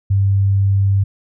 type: tone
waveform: sine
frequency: 98.4 Hz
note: G2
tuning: 7 cents sharp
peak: -11 dBFS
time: 0.1-1.04 s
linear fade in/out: 10 ms
effects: none